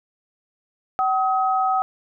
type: tone pair together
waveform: sine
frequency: 760.9 / 1269 Hz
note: F#5 / D#6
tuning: +48 / +34 cents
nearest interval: major sixth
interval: 886 cents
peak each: -19 / -22 dBFS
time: 0.99-1.82 s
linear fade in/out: 0 ms
effects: none